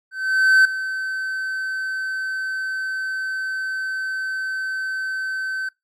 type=tone with ADSR envelope; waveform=triangle; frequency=1536 Hz; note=G6; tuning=36 cents flat; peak=-7 dBFS; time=0.11-5.69 s; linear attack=540 ms; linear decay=4 ms; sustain=-14 dB; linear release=6 ms; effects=noise-tail reverb RT60 0.2 s tail -24 dB re dry + MP3 64 kbps